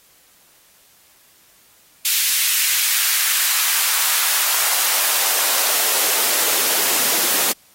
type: noise with high-pass filter sweep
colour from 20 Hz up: white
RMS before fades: -18 dBFS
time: 2.05-7.52 s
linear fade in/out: 2 ms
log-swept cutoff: 2600 to 250 Hz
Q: 1.1
effects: white hiss -53 dBFS RMS until 7.74 s + AAC 48 kbps